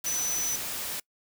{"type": "tone in noise", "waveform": "sine", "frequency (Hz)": 5990, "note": "F#8", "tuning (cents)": 20, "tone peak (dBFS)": -27, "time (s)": [0.06, 0.56], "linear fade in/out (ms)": 5, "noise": "white", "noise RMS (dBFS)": -34, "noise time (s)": [0.04, 1], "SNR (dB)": 4, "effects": ["noise-tail reverb RT60 0.1 s tail -25 dB re dry"]}